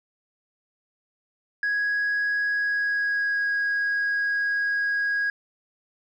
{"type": "tone with pitch glide", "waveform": "sine", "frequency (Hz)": [1661.2, 1646.9], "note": ["G#6", "G#6"], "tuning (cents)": [0, -15], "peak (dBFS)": -20, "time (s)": [1.63, 5.3], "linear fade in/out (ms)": 2, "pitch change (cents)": -15, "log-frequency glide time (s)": [2.49, 3.51], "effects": ["tanh soft clip ceiling -20 dBFS"]}